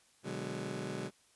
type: chord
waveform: 20% pulse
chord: G# half-diminished seventh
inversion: first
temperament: just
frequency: 124.59 / 149.51 / 186.89 / 207.7 Hz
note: B2 / D3 / F#3 / G#3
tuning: +16 / +31 / +18 / 0 cents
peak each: -39 / -39 / -38 / -39 dBFS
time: 0.23-1.11 s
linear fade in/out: 50 ms
effects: white hiss -67 dBFS RMS until 1.35 s + resampled to 24000 Hz